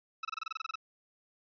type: tone bursts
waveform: sawtooth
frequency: 1304 Hz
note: E6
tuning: 19 cents flat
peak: -30 dBFS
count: 12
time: 0.23-0.756 s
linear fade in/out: 5 ms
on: 20 ms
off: 26 ms
effects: resampled to 11025 Hz + 12-bit